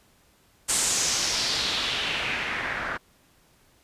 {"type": "noise with low-pass filter sweep", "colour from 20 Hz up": "white", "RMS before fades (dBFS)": -27, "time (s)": [0.68, 2.98], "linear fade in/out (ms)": 20, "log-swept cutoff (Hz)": [8700, 1500], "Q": 2.6, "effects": ["pink hiss -61 dBFS RMS until 3.83 s", "resampled to 32000 Hz"]}